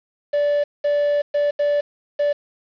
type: tone bursts at uneven times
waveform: triangle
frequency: 582 Hz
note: D5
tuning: 16 cents flat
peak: -14 dBFS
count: 5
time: 0.33-0.64 / 0.84-1.22 / 1.34-1.51 / 1.59-1.81 / 2.19-2.33 s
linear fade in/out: 10 ms
effects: resampled to 11025 Hz + 7-bit